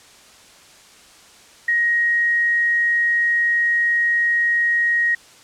sine tone, 1883 Hz, A#6, 17 cents sharp, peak -15 dBFS, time 1.68-5.15 s, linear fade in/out 5 ms, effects white hiss -47 dBFS RMS until 5.43 s + low-pass 8000 Hz 12 dB/octave

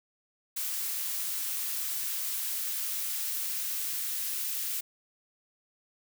blue noise with high-pass filter sweep, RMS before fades -33 dBFS, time 0.56-4.81 s, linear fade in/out 10 ms, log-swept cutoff 810 to 1500 Hz, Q 0.84, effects none

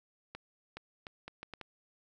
accelerating click train, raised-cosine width 0.3 ms, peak -27 dBFS, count 7, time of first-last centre 0.35-1.613 s, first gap 420 ms, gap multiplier 0.71, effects none

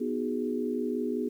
sine chord, G# minor seventh, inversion first, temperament equal, 246.9 / 311.1 / 370 / 415.3 Hz, B3 / D#4 / F#4 / G#4, 0 / 0 / 0 / 0 cents, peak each -31 / -36 / -35 / -33 dBFS, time 0-1.29 s, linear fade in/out 10 ms, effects 10-bit

